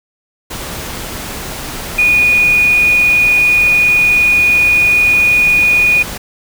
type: tone in noise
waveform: sine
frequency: 2460 Hz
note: D#7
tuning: 20 cents flat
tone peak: -7 dBFS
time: 1.98-6.03 s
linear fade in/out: 10 ms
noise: pink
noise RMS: -24 dBFS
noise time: 0.5-6.18 s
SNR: +14 dB
effects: none